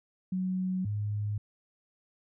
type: tone pair in turn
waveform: sine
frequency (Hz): 185.6 / 104.16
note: F#3 / G#2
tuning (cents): +6 / +6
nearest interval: minor seventh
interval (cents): 1000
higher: first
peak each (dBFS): -28 / -29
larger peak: first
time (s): 0.32-0.85 / 0.85-1.38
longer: neither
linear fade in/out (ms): 5
effects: none